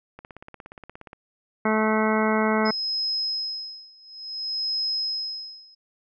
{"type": "click train", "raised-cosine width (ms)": 0.5, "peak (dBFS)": -26, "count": 17, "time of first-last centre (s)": [0.19, 1.131], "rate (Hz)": 17}
{"type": "harmonic tone", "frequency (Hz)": 217.2, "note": "A3", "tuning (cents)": -22, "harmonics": [1, 2, 3, 4, 5, 6, 7, 9, 10], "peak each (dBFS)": [-23, -26, -28, -29, -30, -31, -31, -33, -33], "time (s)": [1.65, 2.71], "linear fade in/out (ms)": 5}
{"type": "tone with tremolo", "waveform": "sine", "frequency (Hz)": 5120, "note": "D#8", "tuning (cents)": 49, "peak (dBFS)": -23, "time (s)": [2.65, 5.75], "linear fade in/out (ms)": 10, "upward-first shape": "sine", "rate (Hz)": 0.57, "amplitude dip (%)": 95}
{"effects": []}